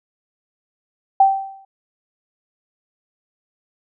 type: tone with exponential decay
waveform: sine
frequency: 778 Hz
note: G5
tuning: 13 cents flat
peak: -6 dBFS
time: 1.2-1.65 s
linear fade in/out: 5 ms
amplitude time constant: 97 ms
effects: none